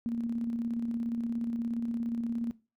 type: tone with tremolo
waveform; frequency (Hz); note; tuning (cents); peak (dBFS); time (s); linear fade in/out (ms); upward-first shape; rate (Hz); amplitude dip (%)
sine; 233.1; A#3; 0; -28; 0.06-2.51; 0; square; 17; 35
effects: noise-tail reverb RT60 0.3 s tail -19 dB re dry